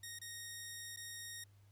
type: tone with dropouts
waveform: 10% pulse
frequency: 1864.7 Hz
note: A#6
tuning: in tune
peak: -37 dBFS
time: 0.03-1.44 s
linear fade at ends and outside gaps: 5 ms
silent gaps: 0.189-0.214 / 0.963-0.971 s
effects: added 100 Hz sine -62 dBFS peak until 1.71 s + pink hiss -75 dBFS RMS until 1.71 s